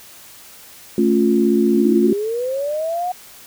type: chord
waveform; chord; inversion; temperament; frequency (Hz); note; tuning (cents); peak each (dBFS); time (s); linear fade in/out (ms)
sine; A augmented; none; equal with one note detuned; 220 / 277.2 / 351.5; A3 / C#4 / E#4; 0 / 0 / +11; -16 / -19 / -16; 0.98-2.13; 2
type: linear sweep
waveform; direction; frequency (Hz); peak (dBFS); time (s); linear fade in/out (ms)
sine; up; 261.6 to 736; -19; 1.75-3.12; 5
effects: white hiss -42 dBFS RMS until 3.46 s